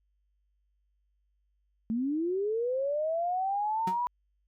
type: linear sweep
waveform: sine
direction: up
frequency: 216 to 987.8 Hz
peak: -27 dBFS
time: 1.9-4.07 s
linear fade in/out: 0 ms
type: tone with exponential decay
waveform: 35% pulse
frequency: 185 Hz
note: F#3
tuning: in tune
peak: -28 dBFS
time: 3.87-3.99 s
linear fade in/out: 5 ms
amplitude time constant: 25 ms
effects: added 50 Hz sine -70 dBFS peak until 4.47 s